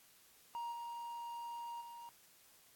triangle tone with level steps, 941 Hz, A#5, 16 cents sharp, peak -38 / -41 / -47 dBFS, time 0.55-2.09 s, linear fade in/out 0 ms, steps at 0.71 / 1.8 s, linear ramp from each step 20 ms, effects white hiss -65 dBFS RMS until 2.75 s + AAC 64 kbps

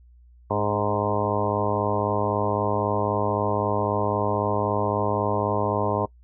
harmonic tone with a mistuned harmonic, 103.83 Hz, G#2, in tune, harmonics 1 / 2 / 3 / 4 / 5 / 6 / 7 / 8 / 9 / 10, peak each -29 / -32 / -33 / -29 / -30 / -29 / -33 / -34 / -29 / -31 dBFS, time 0.5-6.06 s, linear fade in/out 10 ms, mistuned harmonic 3, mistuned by -33 cents, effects noise-tail reverb RT60 0.1 s tail -23 dB re dry + added 60 Hz sine -49 dBFS peak until 6.23 s

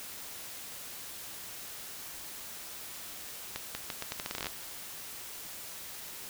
accelerating click train, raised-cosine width 0.2 ms, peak -17 dBFS, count 15, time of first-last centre 3.56-4.468 s, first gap 190 ms, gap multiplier 0.8, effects white hiss -44 dBFS RMS until 6.29 s

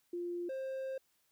sine / triangle tone pair in turn, 349.2 / 530 Hz, F4 / C5, 0 / +22 cents, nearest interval perfect fifth, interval 722 cents, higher second, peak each -36 / -35 dBFS, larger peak second, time 0.13-0.49 / 0.49-0.98 s, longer second, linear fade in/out 5 ms, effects white hiss -75 dBFS RMS until 1.31 s

